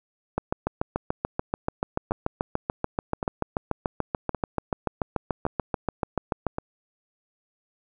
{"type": "two click trains", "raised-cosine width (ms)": 1, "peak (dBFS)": [-14, -10], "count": [5, 43], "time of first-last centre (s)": [[2.11, 6.584], [0.38, 6.467]], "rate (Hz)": [0.894, 6.9], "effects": []}